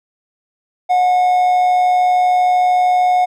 triangle tone with amplitude modulation, 727 Hz, F#5, 31 cents flat, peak -7 dBFS, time 0.89-3.26 s, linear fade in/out 20 ms, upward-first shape sine, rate 133 Hz, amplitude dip 30%, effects none

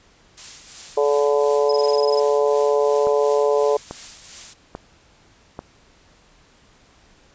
blue noise with tremolo, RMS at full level -32 dBFS, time 0.37-4.54 s, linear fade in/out 10 ms, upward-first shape triangle, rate 2.8 Hz, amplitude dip 55%
harmonic tone, 144.1 Hz, D3, 33 cents flat, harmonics 3 / 4 / 5 / 6 / 7, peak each -17 / -20 / -28 / -29 / -28 dBFS, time 0.97-3.77 s, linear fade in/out 5 ms
sine tone bursts, 5100 Hz, D#8, 42 cents sharp, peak -26 dBFS, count 11, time 1.69-2.198 s, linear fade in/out 5 ms, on 28 ms, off 20 ms
click train, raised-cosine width 1 ms, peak -16 dBFS, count 4, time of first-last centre 3.07-5.591 s, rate 1.19 Hz
effects pink hiss -54 dBFS RMS until 7.34 s + resampled to 16000 Hz

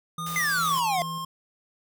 triangle tone with tremolo, 164.81 Hz, E3, in tune, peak -33 dBFS, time 0.18-1.25 s, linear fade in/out 2 ms, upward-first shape square, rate 2.5 Hz, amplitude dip 45%
square tone with pitch glide, 1224 to 1065.6 Hz, D#6 to C6, -29 to +31 cents, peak -32 dBFS, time 0.18-1.25 s, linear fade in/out 5 ms, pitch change -240 cents, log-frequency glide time 0.31-0.95 s
white noise, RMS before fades -38 dBFS, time 0.26-0.8 s, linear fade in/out 5 ms
square exponential sweep, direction down, 2097 to 677 Hz, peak -24 dBFS, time 0.36-1.02 s, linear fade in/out 0 ms
effects none

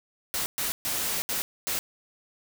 white noise bursts at uneven times, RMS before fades -29 dBFS, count 5, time 0.34-0.46 / 0.58-0.72 / 0.85-1.22 / 1.29-1.42 / 1.67-1.79 s, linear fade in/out 0 ms, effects none

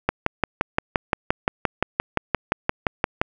click train, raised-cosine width 0.5 ms, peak -3 dBFS, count 19, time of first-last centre 0.09-3.215 s, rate 5.76 Hz, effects none

